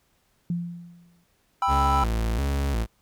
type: tone with exponential decay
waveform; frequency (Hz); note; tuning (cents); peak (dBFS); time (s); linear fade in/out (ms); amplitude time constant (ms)
sine; 172.6; F3; -20; -22; 0.5-1.24; 2; 160
type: chord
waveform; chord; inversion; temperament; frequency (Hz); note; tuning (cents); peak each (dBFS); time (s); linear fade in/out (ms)
triangle; E minor; first; just; 791.1 / 988.9 / 1318.5; G5 / B5 / E6; +16 / +2 / 0; -23; 1.62-2.04; 2
type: tone with vibrato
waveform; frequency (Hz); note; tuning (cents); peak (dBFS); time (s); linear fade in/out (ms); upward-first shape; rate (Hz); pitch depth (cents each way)
40% pulse; 62.5; B1; +21; -22; 1.67-2.87; 50; square; 1.4; 190
effects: pink hiss -67 dBFS RMS until 3.01 s